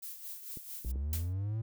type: noise with tremolo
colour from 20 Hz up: violet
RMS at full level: -42 dBFS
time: 0.02-0.92 s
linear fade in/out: 10 ms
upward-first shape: sine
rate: 4.5 Hz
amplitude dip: 60%
type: clicks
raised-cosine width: 3 ms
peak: -33 dBFS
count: 3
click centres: 0.572 / 0.848 / 0.958 s
type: linear sweep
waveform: triangle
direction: up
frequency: 57.9 to 114.3 Hz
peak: -30 dBFS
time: 0.85-1.62 s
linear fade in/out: 10 ms
type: noise with exponential decay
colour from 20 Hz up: blue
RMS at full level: -34 dBFS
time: 1.13-1.33 s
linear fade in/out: 1 ms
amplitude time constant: 43 ms
effects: none